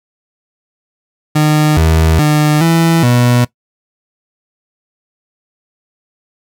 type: tone with pitch steps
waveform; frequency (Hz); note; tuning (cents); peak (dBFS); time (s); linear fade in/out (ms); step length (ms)
30% pulse; 152.2 / 80.2 / 150.7 / 165.5 / 122.2; D#3 / E2 / D3 / E3 / B2; -38 / -47 / +45 / +7 / -18; -5; 1.35-3.45; 10; 420
effects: noise-tail reverb RT60 0.1 s tail -19 dB re dry